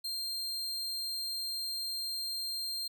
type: tone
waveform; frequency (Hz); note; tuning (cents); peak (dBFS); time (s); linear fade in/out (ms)
40% pulse; 4186; C8; 0; -33; 0.04-2.88; 10
effects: none